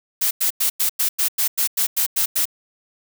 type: noise bursts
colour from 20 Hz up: blue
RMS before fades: -19 dBFS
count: 12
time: 0.21-2.455 s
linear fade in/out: 10 ms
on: 100 ms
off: 95 ms
effects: none